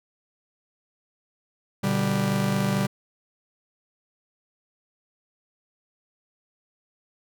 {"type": "chord", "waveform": "45% pulse", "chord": "G major", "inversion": "first", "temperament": "just", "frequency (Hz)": [122.5, 147, 196], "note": ["B2", "D3", "G3"], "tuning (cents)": [-14, 2, 0], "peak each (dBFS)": [-29, -28, -24], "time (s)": [1.83, 2.87], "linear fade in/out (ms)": 10, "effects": []}